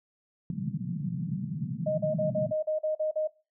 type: band-pass noise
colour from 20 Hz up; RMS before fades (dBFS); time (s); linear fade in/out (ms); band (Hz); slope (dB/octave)
white; -33; 0.5-2.52; 2; 130 to 200; 48
type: tone bursts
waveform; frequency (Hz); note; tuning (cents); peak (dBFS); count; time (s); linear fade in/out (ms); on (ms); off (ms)
sine; 620; D#5; -6; -25; 9; 1.86-3.276; 10; 120; 42
effects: noise-tail reverb RT60 0.3 s tail -20 dB re dry